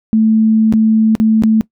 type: tone with dropouts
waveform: sine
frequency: 220 Hz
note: A3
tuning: in tune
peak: -7 dBFS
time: 0.13-1.61 s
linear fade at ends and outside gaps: 0 ms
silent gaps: 0.725-0.737 / 1.152-1.2 / 1.423-1.436 s
effects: noise-tail reverb RT60 0.1 s tail -20 dB re dry